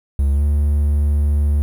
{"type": "tone with pitch glide", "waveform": "triangle", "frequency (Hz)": [69.7, 73.08], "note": ["C#2", "D2"], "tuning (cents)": [10, -8], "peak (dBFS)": -11, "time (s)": [0.19, 1.62], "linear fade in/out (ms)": 0, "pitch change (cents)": 82, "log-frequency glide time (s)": [0.32, 0.43], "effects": ["8-bit"]}